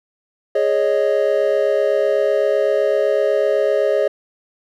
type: chord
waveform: triangle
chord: Ab suspended fourth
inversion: none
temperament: equal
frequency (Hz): 415.3 / 554.4 / 622.3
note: Ab4 / Db5 / Eb5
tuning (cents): 0 / 0 / 0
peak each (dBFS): -17 / -16 / -17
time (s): 0.55-4.08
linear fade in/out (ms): 5
effects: none